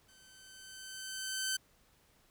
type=tone with level ramp; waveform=10% pulse; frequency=1537 Hz; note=G6; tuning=35 cents flat; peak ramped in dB=-53 to -23 dBFS; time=0.08-1.57 s; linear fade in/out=10 ms; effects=pink hiss -68 dBFS RMS until 2.3 s